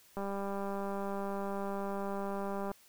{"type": "click train", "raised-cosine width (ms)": 1, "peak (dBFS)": -25, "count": 505, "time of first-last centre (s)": [0.17, 2.715], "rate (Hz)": 198, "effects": ["white hiss -62 dBFS RMS until 2.88 s"]}